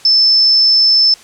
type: tone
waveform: sine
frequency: 5274 Hz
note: E8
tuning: in tune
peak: -6 dBFS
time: 0.05-1.14 s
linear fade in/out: 2 ms
effects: white hiss -40 dBFS RMS until 1.23 s + low-pass 8000 Hz 12 dB/octave